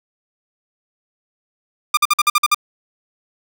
sawtooth tone bursts, 1200 Hz, D6, 37 cents sharp, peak -7 dBFS, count 8, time 1.94-2.546 s, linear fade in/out 5 ms, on 32 ms, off 50 ms, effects none

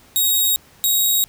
5% pulse tone pair in turn, 3778 / 3795 Hz, A#7 / A#7, +22 / +30 cents, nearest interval unison, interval 8 cents, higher second, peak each -7 dBFS, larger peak neither, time 0.16-0.56 / 0.84-1.24 s, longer neither, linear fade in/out 0 ms, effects pink hiss -50 dBFS RMS until 1.28 s

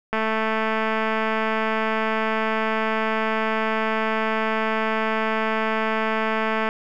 click train, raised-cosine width 0.5 ms, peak -9 dBFS, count 1444, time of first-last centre 0.13-6.689 s, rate 220 Hz, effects none

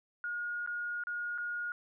sine tone with dropouts, 1434 Hz, F6, 45 cents sharp, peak -34 dBFS, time 0.24-1.72 s, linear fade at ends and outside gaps 1 ms, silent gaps 0.663-0.674 / 1.037-1.07 / 1.378-1.383 s, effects none

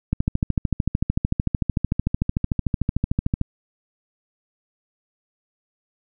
click train, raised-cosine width 5 ms, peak -7 dBFS, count 45, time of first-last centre 0.13-3.414 s, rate 13.4 Hz, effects none

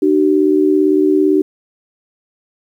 sine tone pair together, 302.8 / 380.6 Hz, D#4 / F#4, -47 / +49 cents, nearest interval major third, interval 396 cents, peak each -12 dBFS, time 0.02-1.42 s, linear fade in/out 5 ms, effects 8-bit

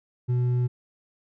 sine tone with hard clipping, 123.47 Hz, B2, in tune, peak -22 dBFS, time 0.28-0.68 s, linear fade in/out 20 ms, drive 4 dB, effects none

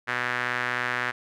sawtooth tone with band-pass filter, 123.47 Hz, B2, in tune, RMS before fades -28 dBFS, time 0.07-1.12 s, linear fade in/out 20 ms, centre 1700 Hz, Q 2.9, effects none

